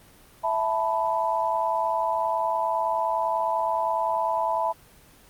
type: chord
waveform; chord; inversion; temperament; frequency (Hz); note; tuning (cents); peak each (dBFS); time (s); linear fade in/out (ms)
sine; E suspended fourth; none; just; 659.3 / 879 / 988.9; E5 / A5 / B5; 0 / -2 / +2; -27 / -26 / -26; 0.43-4.73; 20
effects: pink hiss -53 dBFS RMS until 5.29 s + Opus 24 kbps